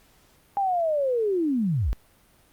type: linear sweep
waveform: sine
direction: down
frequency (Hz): 813 to 39.71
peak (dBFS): -21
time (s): 0.57-1.93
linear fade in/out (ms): 0
effects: pink hiss -59 dBFS RMS until 2.52 s + Opus 48 kbps